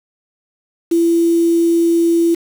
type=tone with quantisation; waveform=sine; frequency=336.3 Hz; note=E4; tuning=35 cents sharp; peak=-10 dBFS; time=0.91-2.35 s; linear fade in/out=10 ms; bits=5; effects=none